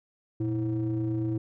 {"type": "ring-modulated tone", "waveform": "triangle", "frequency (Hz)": 103.83, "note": "G#2", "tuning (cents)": 0, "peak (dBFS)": -21, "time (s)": [0.4, 1.38], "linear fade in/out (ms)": 5, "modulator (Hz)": 222, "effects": []}